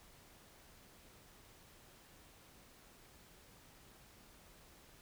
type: silence
effects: pink hiss -62 dBFS RMS until 5.01 s